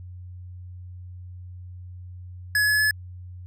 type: tone with pitch steps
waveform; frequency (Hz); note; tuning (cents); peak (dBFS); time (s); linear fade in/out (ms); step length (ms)
square; 1694 / 1704.8 / 1715.7; G#6 / G#6 / A6; +34 / +45 / -44; -19; 2.55-2.91; 2; 120
effects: added 90 Hz sine -37 dBFS peak until 3.46 s